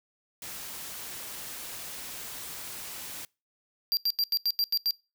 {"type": "noise", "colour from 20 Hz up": "white", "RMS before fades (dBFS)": -40, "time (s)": [0.42, 3.25], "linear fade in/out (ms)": 2}
{"type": "tone bursts", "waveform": "square", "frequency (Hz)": 4738, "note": "D8", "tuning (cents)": 14, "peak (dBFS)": -24, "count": 8, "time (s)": [3.92, 4.908], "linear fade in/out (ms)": 0, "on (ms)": 50, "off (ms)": 84}
{"effects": ["noise-tail reverb RT60 0.3 s tail -26 dB re dry"]}